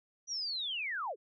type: linear sweep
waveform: sine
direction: down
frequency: 5920 to 352.6 Hz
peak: -34 dBFS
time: 0.27-1.16 s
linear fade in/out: 50 ms
effects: none